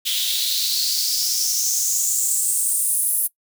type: noise with high-pass filter sweep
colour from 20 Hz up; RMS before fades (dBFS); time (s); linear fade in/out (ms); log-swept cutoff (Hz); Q
white; -21; 0.05-3.28; 20; 3300 to 11000; 4.9
effects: noise-tail reverb RT60 0.1 s tail -21 dB re dry